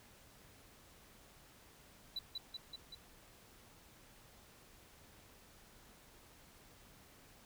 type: tone with echo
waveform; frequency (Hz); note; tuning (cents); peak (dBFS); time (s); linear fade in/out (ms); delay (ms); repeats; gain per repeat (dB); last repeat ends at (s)
sine; 3964; B7; +6; -35; 2.16-2.19; 5; 190; 4; -3; 2.95
effects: tanh soft clip ceiling -37 dBFS + pink hiss -62 dBFS RMS until 7.45 s